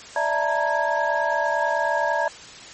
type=tone cluster; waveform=sine; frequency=587 / 658 / 896 / 945 / 1648 Hz; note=D5 / E5 / A5 / A#5 / G#6; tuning=-1 / -3 / +31 / +23 / -14 cents; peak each=-26 dBFS; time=0.16-2.28 s; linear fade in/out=2 ms; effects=white hiss -41 dBFS RMS until 2.73 s + MP3 32 kbps